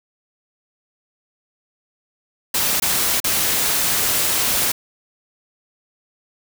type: noise with dropouts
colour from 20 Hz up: white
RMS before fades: -19 dBFS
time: 2.54-4.72 s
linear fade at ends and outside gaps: 5 ms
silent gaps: 2.8-2.821 / 3.202-3.242 s
effects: none